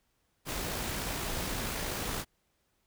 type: noise with amplitude modulation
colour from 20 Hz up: pink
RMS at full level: -34 dBFS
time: 0.45-2.25 s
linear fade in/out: 50 ms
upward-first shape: sine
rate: 56.7 Hz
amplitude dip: 25%
effects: pink hiss -75 dBFS RMS until 2.86 s